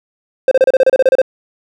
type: tone bursts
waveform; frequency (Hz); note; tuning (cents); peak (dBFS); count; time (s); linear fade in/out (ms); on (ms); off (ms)
triangle; 523.3; C5; 0; -3; 12; 0.48-1.217; 2; 33; 31
effects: none